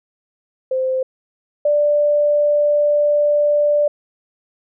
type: tone pair in turn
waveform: sine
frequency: 520 / 588.6 Hz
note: C5 / D5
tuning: -11 / +4 cents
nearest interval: major second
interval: 215 cents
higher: second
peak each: -16 / -12 dBFS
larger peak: second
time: 0.71-1.03 / 1.65-3.88 s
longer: second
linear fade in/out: 5 ms
effects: none